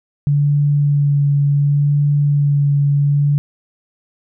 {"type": "tone with vibrato", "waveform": "sine", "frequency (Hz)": 143.8, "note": "D3", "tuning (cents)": -36, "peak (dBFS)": -11, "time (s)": [0.27, 3.38], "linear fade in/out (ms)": 0, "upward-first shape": "sine", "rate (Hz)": 0.69, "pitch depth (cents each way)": 15, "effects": []}